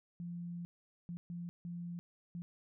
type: tone bursts at uneven times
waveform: sine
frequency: 173 Hz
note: F3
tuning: 16 cents flat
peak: -40 dBFS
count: 5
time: 0.2-0.65 / 1.09-1.17 / 1.3-1.49 / 1.65-1.99 / 2.35-2.42 s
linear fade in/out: 0 ms
effects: none